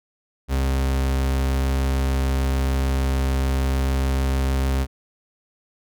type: tone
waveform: 40% pulse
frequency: 66.7 Hz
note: C2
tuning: 34 cents sharp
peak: -18 dBFS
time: 0.48-4.87 s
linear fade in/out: 50 ms
effects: none